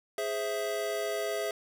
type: chord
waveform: square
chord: Ab augmented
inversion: none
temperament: equal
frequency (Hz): 415.3 / 523.3 / 659.3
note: Ab4 / C5 / E5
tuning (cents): 0 / 0 / 0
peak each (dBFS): -35 / -39 / -34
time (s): 0.18-1.51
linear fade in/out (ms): 2
effects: none